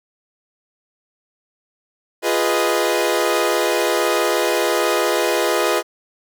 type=chord; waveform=sawtooth; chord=F half-diminished seventh; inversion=none; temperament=equal; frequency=349.2 / 415.3 / 493.9 / 622.3 Hz; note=F4 / Ab4 / Cb5 / Eb5; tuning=0 / 0 / 0 / 0 cents; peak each=-18 dBFS; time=2.22-5.83 s; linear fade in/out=50 ms; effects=none